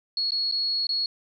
sine tone with dropouts, 4338 Hz, C#8, 38 cents flat, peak -23 dBFS, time 0.17-1.06 s, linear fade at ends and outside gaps 2 ms, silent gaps 0.307-0.319 / 0.514-0.522 / 0.869-0.891 s, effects none

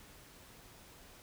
silence, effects pink hiss -57 dBFS RMS until 1.22 s

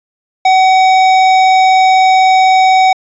sine tone with tanh clipping, 754 Hz, F#5, 32 cents sharp, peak -7 dBFS, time 0.45-2.93 s, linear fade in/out 5 ms, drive 16 dB, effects resampled to 16000 Hz

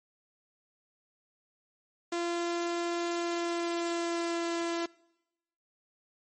sawtooth tone with pitch glide, 343.4 to 338.3 Hz, F4 to E4, -29 to +45 cents, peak -26 dBFS, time 2.12-4.86 s, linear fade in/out 5 ms, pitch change -26 cents, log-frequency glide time 3.1-4.51 s, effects noise-tail reverb RT60 0.9 s tail -23 dB re dry + MP3 32 kbps

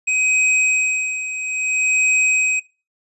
square tone with tremolo, 2523 Hz, D#7, 23 cents sharp, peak -13 dBFS, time 0.07-2.6 s, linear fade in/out 10 ms, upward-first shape sine, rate 0.6 Hz, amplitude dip 70%, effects noise-tail reverb RT60 0.3 s tail -21 dB re dry + resampled to 24000 Hz

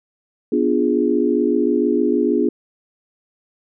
sine chord, B diminished seventh, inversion none, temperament equal, 246.9 / 293.7 / 349.2 / 415.3 Hz, B3 / D4 / F4 / Ab4, 0 / 0 / 0 / 0 cents, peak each -20 dBFS, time 0.52-2.49 s, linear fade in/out 5 ms, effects none

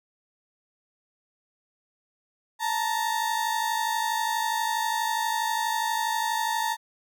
35% pulse tone pair together, 880 / 932.3 Hz, A5 / A#5, 0 / 0 cents, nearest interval minor second, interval 100 cents, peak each -26 dBFS, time 2.59-6.77 s, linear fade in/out 50 ms, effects none

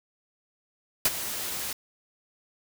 white noise with ADSR envelope, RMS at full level -19 dBFS, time 1.05-1.73 s, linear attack 5 ms, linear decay 36 ms, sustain -14 dB, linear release 3 ms, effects none

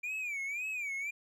triangle tone with vibrato, 2367 Hz, D7, 13 cents sharp, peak -33 dBFS, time 0.03-1.11 s, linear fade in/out 10 ms, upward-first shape sine, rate 1.9 Hz, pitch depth 150 cents each way, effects none

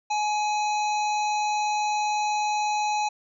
harmonic tone with a mistuned harmonic, 842 Hz, G#5, 24 cents sharp, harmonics 1 / 3 / 5 / 7 / 8, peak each -23 / -33 / -37 / -40 / -41 dBFS, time 0.1-3.09 s, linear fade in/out 10 ms, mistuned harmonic 5, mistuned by -72 cents, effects none

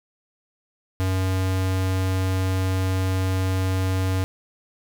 square tone, 94 Hz, F#2, 28 cents sharp, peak -21 dBFS, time 1-4.24 s, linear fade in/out 0 ms, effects none

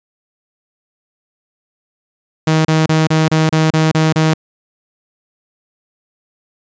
sawtooth tone bursts, 158 Hz, D#3, 27 cents sharp, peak -6 dBFS, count 9, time 2.47-4.338 s, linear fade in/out 5 ms, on 180 ms, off 31 ms, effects resampled to 16000 Hz

